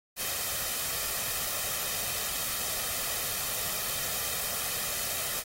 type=noise with comb filter; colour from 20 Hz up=white; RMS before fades=-32 dBFS; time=0.16-5.44 s; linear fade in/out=50 ms; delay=1.6 ms; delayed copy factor=+0.5; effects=AAC 48 kbps